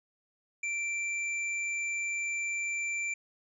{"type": "tone with hard clipping", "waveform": "sine", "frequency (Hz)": 2349, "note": "D7", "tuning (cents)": 0, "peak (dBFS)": -32, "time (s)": [0.63, 3.14], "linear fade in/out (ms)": 5, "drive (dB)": 15, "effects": ["resampled to 22050 Hz"]}